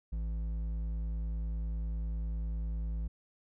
triangle tone with hard clipping, 55 Hz, A1, in tune, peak -34 dBFS, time 0.12-3.08 s, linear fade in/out 10 ms, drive 10 dB, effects none

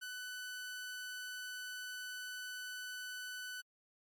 sawtooth tone, 1497 Hz, F#6, 20 cents sharp, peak -39 dBFS, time 0.01-3.62 s, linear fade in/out 20 ms, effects MP3 64 kbps

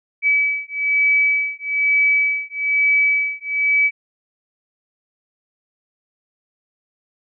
sine beating tone pair, 2289 / 2290.1 Hz, D7 / D7, -45 / -44 cents, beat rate 1.1 Hz, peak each -18 dBFS, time 0.22-3.91 s, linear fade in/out 50 ms, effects none

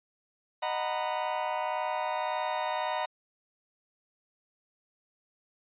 40% pulse chord, B major seventh, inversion first, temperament just, 617.4 / 740.8 / 926 / 987.8 Hz, D#5 / F#5 / A#5 / B5, -14 / +2 / -12 / 0 cents, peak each -34 dBFS, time 0.62-3.06 s, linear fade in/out 10 ms, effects resampled to 8000 Hz

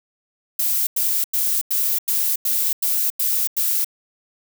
violet noise bursts, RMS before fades -20 dBFS, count 9, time 0.59-3.846 s, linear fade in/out 5 ms, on 280 ms, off 92 ms, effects none

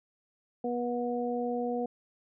harmonic tone, 242.4 Hz, B3, 32 cents flat, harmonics 1 / 2 / 3, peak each -33 / -32 / -36 dBFS, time 0.64-1.86 s, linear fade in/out 5 ms, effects none

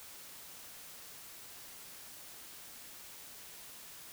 silence, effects white hiss -51 dBFS RMS until 4.12 s

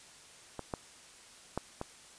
clicks, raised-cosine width 1 ms, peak -24 / -20 / -18 / -22 dBFS, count 4, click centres 0.593 / 0.738 / 1.576 / 1.814 s, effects white hiss -55 dBFS RMS until 2.18 s + resampled to 22050 Hz

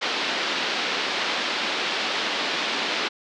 white band-pass noise, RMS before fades -26 dBFS, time 0.01-3.09 s, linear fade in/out 20 ms, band 220 to 4300 Hz, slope 24 dB/octave, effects low-pass 7000 Hz 12 dB/octave

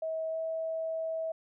sine tone with pitch glide, 642 to 647.2 Hz, E5 to E5, -46 to -32 cents, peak -31 dBFS, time 0.02-1.32 s, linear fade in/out 5 ms, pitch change +14 cents, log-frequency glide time 0.3-0.37 s, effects none

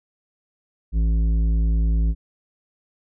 sine tone with tanh clipping, 55 Hz, A1, in tune, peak -18 dBFS, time 0.92-2.15 s, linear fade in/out 50 ms, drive 10 dB, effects none

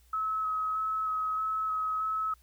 sine tone with vibrato, 1284 Hz, E6, 46 cents flat, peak -28 dBFS, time 0.13-2.34 s, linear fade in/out 5 ms, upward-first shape square, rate 1.6 Hz, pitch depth 12 cents each way, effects added 60 Hz sine -59 dBFS peak until 2.42 s + white hiss -67 dBFS RMS until 2.42 s

